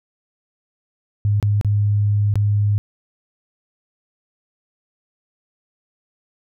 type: tone with dropouts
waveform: sine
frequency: 103.2 Hz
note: G#2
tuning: 10 cents flat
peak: -14 dBFS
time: 1.25-2.78 s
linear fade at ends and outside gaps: 0 ms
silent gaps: 1.4-1.427 / 1.612-1.647 / 2.34-2.356 s
effects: none